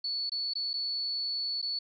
sine tone with dropouts, 4435 Hz, C#8, in tune, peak -30 dBFS, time 0.04-1.79 s, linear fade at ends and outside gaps 5 ms, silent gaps 0.296-0.318 / 0.536-0.553 / 0.733-0.738 / 1.617-1.625 s, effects none

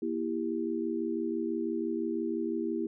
sine chord, E diminished, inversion second, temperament just, 237.3 / 329.6 / 395.6 Hz, Bb3 / E4 / G4, +31 / 0 / +16 cents, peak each -35 / -32 / -35 dBFS, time 0.02-2.87 s, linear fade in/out 5 ms, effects none

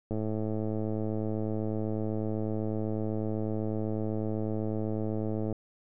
click train, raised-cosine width 2 ms, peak -20 dBFS, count 586, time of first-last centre 0.11-5.527 s, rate 108 Hz, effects none

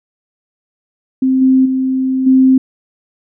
sine tone with level steps, 261.6 Hz, C4, in tune, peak -9 / -6 / -12 / -5 dBFS, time 1.22-2.58 s, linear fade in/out 5 ms, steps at 1.41 / 1.65 / 2.26 s, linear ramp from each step 10 ms, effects none

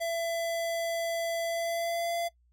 square tone with pitch glide, 670 to 682.1 Hz, E5 to F5, +28 to -41 cents, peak -30 dBFS, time 0-2.29 s, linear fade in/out 20 ms, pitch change +31 cents, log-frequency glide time 1.45-2.15 s, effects noise-tail reverb RT60 0.1 s tail -19 dB re dry + added 60 Hz sine -63 dBFS peak until 2.52 s

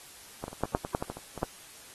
clicks, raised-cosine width 1 ms, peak -21 / -25 / -29 / -13 / -11 / -20 / -13 / -18 / -21 / -27 / -25 / -14 dBFS, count 12, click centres 0.44 / 0.481 / 0.53 / 0.636 / 0.749 / 0.849 / 0.949 / 1.025 / 1.1 / 1.17 / 1.377 / 1.431 s, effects white hiss -50 dBFS RMS until 1.94 s + AAC 32 kbps

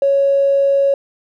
triangle tone with tanh clipping, 554.4 Hz, C#5, in tune, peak -10 dBFS, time 0.02-0.94 s, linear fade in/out 2 ms, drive 2 dB, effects none

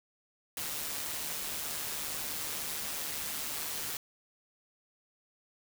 white noise with amplitude modulation, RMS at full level -35 dBFS, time 0.57-3.97 s, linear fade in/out 2 ms, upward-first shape sine, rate 151 Hz, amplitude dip 45%, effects none

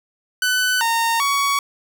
sawtooth tone with pitch steps, 1501 / 919 / 1123 Hz, F#6 / A#5 / C#6, +24 / -25 / +22 cents, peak -13 dBFS, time 0.42-1.59 s, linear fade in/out 2 ms, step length 390 ms, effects none

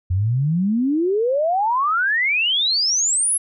sine exponential sweep, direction up, 86.6 to 11175 Hz, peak -16 dBFS, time 0.1-3.38 s, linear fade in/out 10 ms, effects none

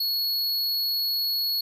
square tone, 4356 Hz, C#8, 31 cents flat, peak -24 dBFS, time 0-1.61 s, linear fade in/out 5 ms, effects none

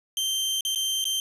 sawtooth tone with dropouts, 3136 Hz, G7, in tune, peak -21 dBFS, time 0.17-1.2 s, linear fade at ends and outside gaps 1 ms, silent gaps 0.608-0.65 / 0.749-0.758 / 1.042-1.053 s, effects resampled to 32000 Hz + 9-bit

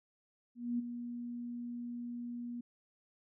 sine tone with ADSR envelope, 240 Hz, B3, 49 cents flat, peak -30 dBFS, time 0.55-2.61 s, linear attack 240 ms, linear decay 16 ms, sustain -9 dB, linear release 7 ms, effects none

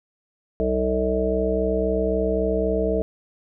harmonic tone, 63.8 Hz, C2, 43 cents flat, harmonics 1 / 3 / 5 / 7 / 9 / 10, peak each -27 / -28 / -29 / -23 / -31 / -26 dBFS, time 0.6-3.02 s, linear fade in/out 0 ms, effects none

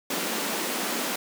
pink high-pass noise, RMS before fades -29 dBFS, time 0.1-1.16 s, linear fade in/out 5 ms, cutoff 190 Hz, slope 48 dB/octave, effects none

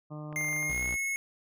harmonic tone, 151.3 Hz, D#3, 48 cents flat, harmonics 1 / 2 / 3 / 4 / 5 / 6 / 7 / 8, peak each -39 / -44 / -54 / -47 / -54 / -57 / -53 / -53 dBFS, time 0.1-0.73 s, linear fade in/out 20 ms
clicks, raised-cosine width 0.5 ms, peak -31 dBFS, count 12, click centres 0.327 / 0.411 / 0.445 / 0.485 / 0.529 / 0.564 / 0.628 / 0.776 / 0.823 / 0.855 / 0.889 / 0.928 s
square tone with pitch glide, 2107 to 2184 Hz, C7 to C#7, +12 to -26 cents, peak -30 dBFS, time 0.36-1.16 s, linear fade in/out 0 ms, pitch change +62 cents, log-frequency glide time 0.56-0.89 s
sawtooth tone, 61.74 Hz, B1, in tune, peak -33 dBFS, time 0.69-0.96 s, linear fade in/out 10 ms
effects none

